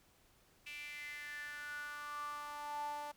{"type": "tone with high-pass filter sweep", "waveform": "sawtooth", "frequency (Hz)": 293.7, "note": "D4", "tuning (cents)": 0, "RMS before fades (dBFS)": -45, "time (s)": [0.66, 3.12], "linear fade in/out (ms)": 10, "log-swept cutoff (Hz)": [2500, 760], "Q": 8.2, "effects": ["pink hiss -69 dBFS RMS until 3.16 s"]}